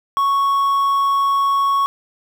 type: tone with quantisation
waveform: triangle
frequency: 1108.7 Hz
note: C#6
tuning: in tune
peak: -12 dBFS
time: 0.17-1.86 s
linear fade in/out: 0 ms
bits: 7
effects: none